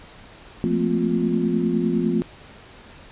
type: tone cluster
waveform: sine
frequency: 173 / 217.2 / 227 / 257.1 / 352.2 Hz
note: F3 / A3 / A#3 / C4 / F4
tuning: -16 / -22 / -46 / -30 / +15 cents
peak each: -25 dBFS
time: 0.64-2.22 s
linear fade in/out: 0 ms
effects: pink hiss -45 dBFS RMS until 3.11 s + resampled to 8000 Hz